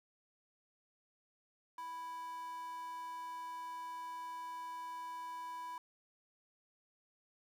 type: tone with high-pass filter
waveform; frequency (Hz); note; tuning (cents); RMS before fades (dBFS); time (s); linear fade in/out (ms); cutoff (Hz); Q
square; 329.6; E4; 0; -45; 1.78-5.78; 2; 1000; 6.3
effects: none